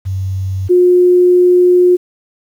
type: tone pair in turn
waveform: sine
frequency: 95 / 358.7 Hz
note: F#2 / F4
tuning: +46 / +46 cents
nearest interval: octave + major seventh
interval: 2300 cents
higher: second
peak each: -15 / -5 dBFS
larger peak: second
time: 0.05-0.69 / 0.69-1.97 s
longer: second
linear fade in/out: 20 ms
effects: 7-bit